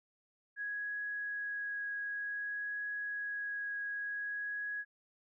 sine tone with vibrato, 1661.2 Hz, G#6, in tune, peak -36 dBFS, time 0.56-4.85 s, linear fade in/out 50 ms, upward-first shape triangle, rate 0.54 Hz, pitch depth 9 cents each way, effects none

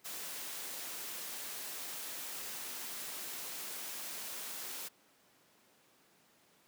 white noise, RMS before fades -43 dBFS, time 0.04-4.89 s, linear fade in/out 20 ms, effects pink hiss -67 dBFS RMS until 6.67 s + high-pass 200 Hz 12 dB/octave

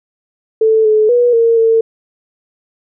sine tone with pitch steps, 441.2 / 430.4 / 484.8 / 460.3 / 451.7 Hz, A4 / A4 / B4 / A#4 / A4, +5 / -38 / -32 / -22 / +45 cents, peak -7 dBFS, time 0.61-1.81 s, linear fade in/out 5 ms, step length 240 ms, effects none

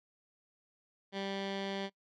15% pulse tone with low-pass filter, 196 Hz, G3, in tune, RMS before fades -38 dBFS, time 1.12-1.9 s, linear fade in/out 50 ms, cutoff 3700 Hz, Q 2.3, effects noise-tail reverb RT60 0.1 s tail -23 dB re dry

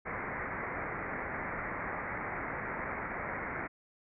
white low-pass noise, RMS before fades -38 dBFS, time 0.05-3.68 s, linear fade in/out 20 ms, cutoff 2200 Hz, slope 96 dB/octave, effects none

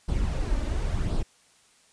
brown noise with flanger, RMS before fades -26 dBFS, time 0.08-1.23 s, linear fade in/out 10 ms, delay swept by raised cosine 0.22 to 3.42 ms, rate 0.94 Hz, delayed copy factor +0.5, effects white hiss -60 dBFS RMS until 1.92 s + resampled to 22050 Hz

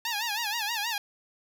10% pulse tone with vibrato, 880 Hz, A5, in tune, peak -20 dBFS, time 0.05-0.98 s, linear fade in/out 2 ms, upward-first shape sine, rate 6.3 Hz, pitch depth 140 cents each way, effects none

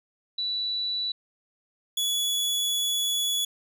sine / sawtooth tone pair in turn, 3951 / 3399 Hz, B7 / G#7, 0 / +39 cents, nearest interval minor third, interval 261 cents, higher first, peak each -26 / -21 dBFS, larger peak second, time 0.38-1.12 / 1.97-3.45 s, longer second, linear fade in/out 5 ms, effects none

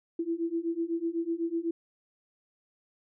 sine beating tone pair, 329.6 / 337.6 Hz, E4 / E4, 0 / +41 cents, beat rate 8 Hz, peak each -32 / -31 dBFS, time 0.19-1.71 s, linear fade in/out 5 ms, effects none

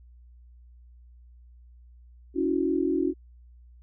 sine tone cluster, 281 / 325.9 / 366.5 Hz, C#4 / E4 / F#4, +24 / -20 / -16 cents, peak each -27 dBFS, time 2.34-3.14 s, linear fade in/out 50 ms, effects added 60 Hz sine -49 dBFS peak until 3.82 s

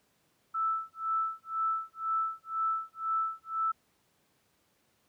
sine tone with tremolo, 1318.5 Hz, E6, in tune, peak -26 dBFS, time 0.54-3.72 s, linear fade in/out 10 ms, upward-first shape sine, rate 2 Hz, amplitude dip 100%, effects pink hiss -71 dBFS RMS until 5.08 s + high-pass 100 Hz 12 dB/octave

